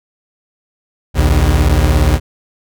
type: beating tone pair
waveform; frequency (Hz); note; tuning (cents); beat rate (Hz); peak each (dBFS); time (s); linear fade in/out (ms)
35% pulse; 60 / 77; B1 / D#2; -49 / -17; 17; -10; 1.14-2.2; 50
effects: none